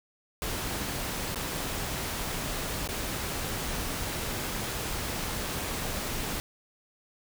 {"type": "noise with dropouts", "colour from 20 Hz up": "pink", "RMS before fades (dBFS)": -33, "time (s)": [0.42, 6.4], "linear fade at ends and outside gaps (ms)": 0, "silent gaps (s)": [[1.346, 1.358], [2.875, 2.889]], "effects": []}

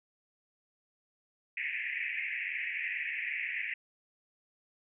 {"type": "band-pass noise", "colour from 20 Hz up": "pink", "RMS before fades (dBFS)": -36, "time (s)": [1.57, 3.74], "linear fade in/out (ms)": 5, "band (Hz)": [1800, 2600], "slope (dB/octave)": 96, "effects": []}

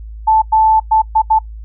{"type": "tone bursts at uneven times", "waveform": "sine", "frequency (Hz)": 877, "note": "A5", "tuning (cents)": -6, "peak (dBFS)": -7, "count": 5, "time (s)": [[0.27, 0.42], [0.52, 0.8], [0.91, 1.02], [1.15, 1.22], [1.3, 1.39]], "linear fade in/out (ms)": 10, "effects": ["noise-tail reverb RT60 0.1 s tail -22 dB re dry", "added 54 Hz sine -27 dBFS peak until 1.64 s"]}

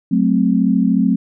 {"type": "chord", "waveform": "sine", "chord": "F# diminished", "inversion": "none", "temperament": "equal with one note detuned", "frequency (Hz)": [185, 218.6, 261.6], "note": ["F#3", "A3", "C4"], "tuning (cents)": [0, -11, 0], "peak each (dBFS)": -16, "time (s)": [0.11, 1.16], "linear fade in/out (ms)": 10, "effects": []}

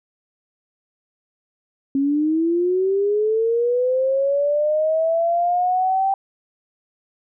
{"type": "linear sweep", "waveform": "sine", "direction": "up", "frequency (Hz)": [270, 784], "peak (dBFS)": -16, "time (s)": [1.95, 6.14], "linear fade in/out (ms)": 2, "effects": []}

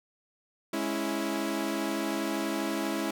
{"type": "chord", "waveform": "sawtooth", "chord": "C# minor", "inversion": "second", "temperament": "equal with one note detuned", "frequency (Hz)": [208.9, 277.2, 329.6], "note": ["G#3", "C#4", "E4"], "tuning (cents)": [10, 0, 0], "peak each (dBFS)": [-31, -30, -28], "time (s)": [0.73, 3.11], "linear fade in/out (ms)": 5, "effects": []}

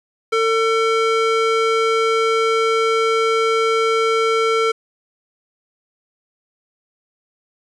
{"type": "tone with band-pass filter", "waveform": "square", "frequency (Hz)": 450, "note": "A4", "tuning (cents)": 39, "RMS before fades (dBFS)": -17, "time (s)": [0.32, 4.72], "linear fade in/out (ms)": 10, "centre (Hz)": 1400, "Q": 0.68, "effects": ["resampled to 24000 Hz", "7-bit"]}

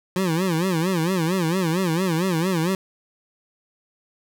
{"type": "tone with vibrato", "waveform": "25% pulse", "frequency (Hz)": 174.61, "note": "F3", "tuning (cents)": 0, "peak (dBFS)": -16, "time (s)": [0.16, 2.75], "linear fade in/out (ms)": 2, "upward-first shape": "sine", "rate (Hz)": 4.4, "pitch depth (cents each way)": 170, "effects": []}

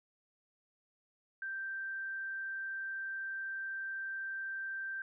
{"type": "tone", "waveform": "sine", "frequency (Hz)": 1568, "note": "G6", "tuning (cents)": 0, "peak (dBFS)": -37, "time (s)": [1.42, 5.02], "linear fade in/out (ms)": 2, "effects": []}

